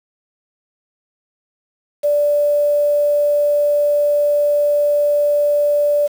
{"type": "tone with quantisation", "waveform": "sine", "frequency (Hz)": 585, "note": "D5", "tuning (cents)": -7, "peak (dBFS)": -12, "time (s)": [2.03, 6.08], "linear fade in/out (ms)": 20, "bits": 6, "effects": []}